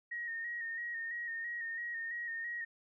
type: tone with vibrato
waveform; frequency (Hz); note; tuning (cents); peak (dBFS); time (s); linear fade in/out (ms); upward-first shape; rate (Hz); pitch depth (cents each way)
sine; 1864.7; A#6; 0; -37; 0.11-2.65; 10; square; 3; 29
effects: none